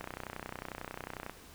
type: click train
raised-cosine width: 0.5 ms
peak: -24 dBFS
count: 41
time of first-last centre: 0.01-1.296 s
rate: 31.1 Hz
effects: pink hiss -54 dBFS RMS until 1.54 s